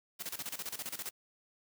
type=noise with tremolo; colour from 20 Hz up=white; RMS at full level=-39 dBFS; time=0.19-1.11 s; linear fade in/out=20 ms; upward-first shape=square; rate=15 Hz; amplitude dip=80%; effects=high-pass 100 Hz 12 dB/octave